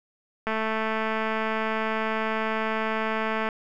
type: click train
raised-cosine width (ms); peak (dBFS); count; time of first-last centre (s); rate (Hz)
0.5; -13; 665; 0.47-3.488; 220
effects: none